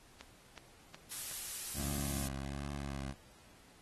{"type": "click train", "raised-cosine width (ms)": 0.2, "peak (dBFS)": -30, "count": 4, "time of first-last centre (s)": [0.21, 1.313], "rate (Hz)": 2.72}
{"type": "noise", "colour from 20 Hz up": "blue", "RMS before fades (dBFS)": -40, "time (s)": [1.11, 2.28], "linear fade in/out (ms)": 5}
{"type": "tone with vibrato", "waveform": "15% pulse", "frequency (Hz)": 69.3, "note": "C#2", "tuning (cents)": 0, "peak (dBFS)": -33, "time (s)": [1.74, 3.15], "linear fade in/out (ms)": 50, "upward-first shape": "triangle", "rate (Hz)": 1.3, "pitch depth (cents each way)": 49}
{"effects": ["pink hiss -62 dBFS RMS until 3.81 s", "AAC 32 kbps"]}